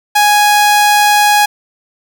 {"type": "tone", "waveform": "sawtooth", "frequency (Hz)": 830.6, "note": "G#5", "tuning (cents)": 0, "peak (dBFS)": -3, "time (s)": [0.15, 1.46], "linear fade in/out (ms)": 10, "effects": ["7-bit"]}